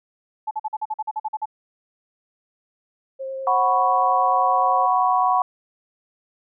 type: tone bursts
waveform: sine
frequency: 864 Hz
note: A5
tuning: 32 cents flat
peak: -22 dBFS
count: 12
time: 0.47-1.457 s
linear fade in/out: 10 ms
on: 41 ms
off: 45 ms
type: tone with vibrato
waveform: sine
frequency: 533 Hz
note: C5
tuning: 32 cents sharp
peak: -27 dBFS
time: 3.19-4.87 s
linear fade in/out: 20 ms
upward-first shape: triangle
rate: 9.9 Hz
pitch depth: 12 cents each way
type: chord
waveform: sine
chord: F# suspended fourth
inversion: none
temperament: just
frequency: 740 / 986.7 / 1110 Hz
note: F#5 / B5 / C#6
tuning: 0 / -2 / +2 cents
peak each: -19 / -21 / -21 dBFS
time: 3.47-5.42 s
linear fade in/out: 2 ms
effects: none